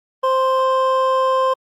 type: tone pair together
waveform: triangle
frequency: 523.2 / 1046.5 Hz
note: C5 / C6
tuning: 0 / 0 cents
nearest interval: octave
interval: 1200 cents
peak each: -15 dBFS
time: 0.23-1.54 s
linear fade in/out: 10 ms
effects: Opus 24 kbps